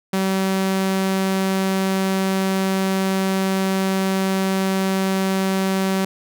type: tone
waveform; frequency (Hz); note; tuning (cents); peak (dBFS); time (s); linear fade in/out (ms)
sawtooth; 191.3; G3; -42; -14; 0.13-6.05; 5
effects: none